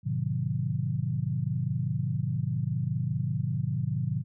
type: chord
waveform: sine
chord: G# diminished seventh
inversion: none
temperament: just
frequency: 103.83 / 124.59 / 149.51 / 179.41 Hz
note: G#2 / B2 / D3 / F3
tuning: 0 / +16 / +31 / +47 cents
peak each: -34 / -30 / -31 / -35 dBFS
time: 0.03-4.24 s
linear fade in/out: 50 ms
effects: none